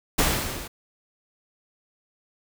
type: noise with level ramp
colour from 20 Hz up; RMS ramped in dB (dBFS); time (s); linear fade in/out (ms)
pink; -19 to -38; 0.18-0.68; 10
effects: none